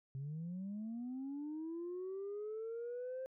sine linear sweep, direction up, 130.81 to 527 Hz, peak -39 dBFS, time 0.15-3.26 s, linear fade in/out 0 ms, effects tanh soft clip ceiling -38 dBFS

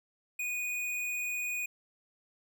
square tone, 2471 Hz, D#7, 13 cents flat, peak -33 dBFS, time 0.39-1.66 s, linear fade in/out 5 ms, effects none

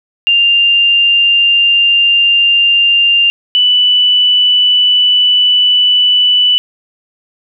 sine tone pair in turn, 2794 / 2976 Hz, F7 / F#7, 0 / +9 cents, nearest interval minor second, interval 109 cents, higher second, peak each -6 dBFS, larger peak neither, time 0.27-3.3 / 3.55-6.58 s, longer neither, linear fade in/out 0 ms, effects none

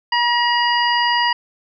harmonic tone with a mistuned harmonic, 960 Hz, B5, 49 cents flat, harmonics 1 / 2 / 3 / 5, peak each -17 / -20 / -22 / -24 dBFS, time 0.12-1.33 s, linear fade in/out 5 ms, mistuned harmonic 2, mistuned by -18 cents, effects none

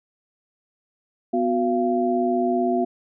sine tone cluster, 248.3 / 365.3 / 688 Hz, B3 / F#4 / F5, +9 / -22 / -26 cents, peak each -23 dBFS, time 1.33-2.85 s, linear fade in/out 10 ms, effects none

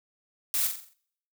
blue noise with echo, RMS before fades -27 dBFS, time 0.54-0.67 s, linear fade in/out 0 ms, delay 44 ms, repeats 6, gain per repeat -6 dB, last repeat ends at 0.934 s, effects noise-tail reverb RT60 0.7 s tail -26 dB re dry

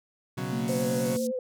30% pulse chord, B suspended second, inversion none, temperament equal, 123.47 / 138.59 / 185 Hz, B2 / C#3 / F#3, 0 / 0 / 0 cents, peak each -32 dBFS, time 0.37-1.17 s, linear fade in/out 10 ms
sine tone with pitch glide, 229 to 230.5 Hz, A#3 to A#3, -31 to -19 cents, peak -29 dBFS, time 0.51-1.32 s, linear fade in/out 20 ms, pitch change +12 cents, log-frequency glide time 0.72-1.14 s
pink band-pass noise, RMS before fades -41 dBFS, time 0.68-1.27 s, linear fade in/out 0 ms, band 5000 to 13000 Hz, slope 24 dB/octave
sine tone with vibrato, 512 Hz, C5, 38 cents flat, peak -28 dBFS, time 0.69-1.39 s, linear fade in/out 2 ms, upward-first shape sine, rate 9.8 Hz, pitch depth 35 cents each way
effects none

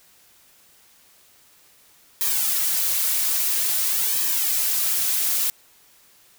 blue noise with flanger, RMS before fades -22 dBFS, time 2.21-5.5 s, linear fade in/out 0 ms, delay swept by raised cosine 1.4 to 5.1 ms, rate 0.5 Hz, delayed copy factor -0.75, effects white hiss -55 dBFS RMS until 6.38 s

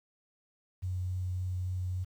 sine tone with vibrato, 91.6 Hz, F#2, 17 cents flat, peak -31 dBFS, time 0.82-2.05 s, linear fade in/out 20 ms, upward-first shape triangle, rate 3.6 Hz, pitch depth 10 cents each way, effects 10-bit

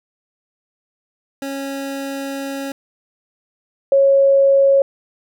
25% pulse / sine tone pair in turn, 274.8 / 549.6 Hz, C#4 / C#5, -15 / -15 cents, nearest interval octave, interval 1200 cents, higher second, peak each -20 / -9 dBFS, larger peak second, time 1.42-2.72 / 3.92-4.82 s, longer first, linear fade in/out 2 ms, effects none

